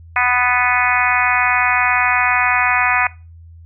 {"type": "harmonic tone with a mistuned harmonic", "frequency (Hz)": 247.8, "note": "B3", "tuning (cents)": 6, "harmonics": [3, 4, 5, 6, 7, 8, 9, 10], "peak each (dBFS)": [-21, -21, -21, -21, -21, -21, -21, -21], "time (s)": [0.16, 3.07], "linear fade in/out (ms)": 2, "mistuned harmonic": 9, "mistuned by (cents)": -20, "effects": ["noise-tail reverb RT60 0.3 s tail -21 dB re dry", "added 83 Hz sine -37 dBFS peak until 3.65 s"]}